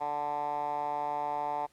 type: tone with band-pass filter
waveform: 10% pulse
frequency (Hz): 146.83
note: D3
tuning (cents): 0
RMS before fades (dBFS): -33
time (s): 0-1.67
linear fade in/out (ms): 20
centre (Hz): 840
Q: 5.7
effects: pink hiss -66 dBFS RMS until 1.72 s + low-pass 12000 Hz 12 dB/octave